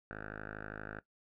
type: tone with low-pass filter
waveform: 5% pulse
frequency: 52.5 Hz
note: G#1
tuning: 19 cents sharp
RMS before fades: -45 dBFS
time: 0.11-0.99 s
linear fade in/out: 0 ms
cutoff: 1500 Hz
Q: 5.5
effects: noise-tail reverb RT60 0.1 s tail -17 dB re dry